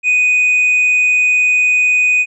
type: tone with hard clipping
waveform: sine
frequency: 2489 Hz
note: D#7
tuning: in tune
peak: -10 dBFS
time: 0.03-2.26 s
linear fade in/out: 50 ms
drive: 2 dB
effects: resampled to 24000 Hz